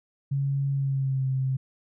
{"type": "tone with pitch glide", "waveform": "sine", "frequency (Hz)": [138.59, 132.1], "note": ["C#3", "C3"], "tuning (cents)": [0, 17], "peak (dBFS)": -23, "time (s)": [0.31, 1.57], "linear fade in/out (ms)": 10, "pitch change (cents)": -83, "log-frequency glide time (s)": [0.72, 1.27], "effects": []}